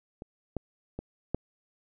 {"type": "clicks", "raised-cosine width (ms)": 2, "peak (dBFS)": [-27, -18, -22, -14], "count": 4, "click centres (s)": [0.221, 0.567, 0.99, 1.346], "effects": []}